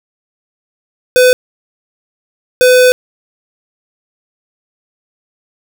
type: tone bursts at uneven times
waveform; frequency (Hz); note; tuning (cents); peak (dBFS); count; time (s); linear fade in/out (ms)
square; 503; B4; +32; -5; 2; 1.16-1.33 / 2.61-2.92; 0
effects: none